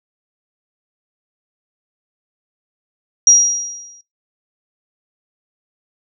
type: tone with exponential decay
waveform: sine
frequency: 5720 Hz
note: F8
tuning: 41 cents sharp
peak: -3 dBFS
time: 3.27-4.01 s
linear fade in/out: 2 ms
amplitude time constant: 160 ms
effects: noise-tail reverb RT60 0.2 s tail -22 dB re dry